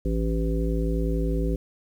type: harmonic tone with a mistuned harmonic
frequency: 55.4 Hz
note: A1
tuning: 13 cents sharp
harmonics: 1 / 3 / 5 / 7 / 9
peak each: -24 / -29 / -31 / -32 / -34 dBFS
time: 0.05-1.56 s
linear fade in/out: 5 ms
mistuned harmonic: 1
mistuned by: -38 cents
effects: 9-bit